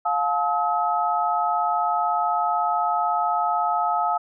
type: tone cluster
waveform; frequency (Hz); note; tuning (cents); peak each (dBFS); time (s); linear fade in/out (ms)
sine; 706 / 862 / 1280; F5 / A5 / D#6; +19 / -36 / +49; -24; 0.05-4.18; 10
effects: none